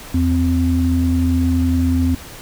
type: tone pair together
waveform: sine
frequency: 82.41 / 258.7 Hz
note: E2 / C4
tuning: 0 / -19 cents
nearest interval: octave + minor sixth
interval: 1981 cents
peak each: -16 dBFS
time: 0.14-2.15 s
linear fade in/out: 5 ms
effects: pink hiss -36 dBFS RMS until 2.41 s